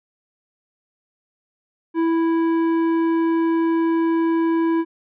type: tone with tanh clipping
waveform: triangle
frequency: 329.6 Hz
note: E4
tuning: in tune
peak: -18 dBFS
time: 1.94-4.85 s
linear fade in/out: 50 ms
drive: 15 dB
effects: none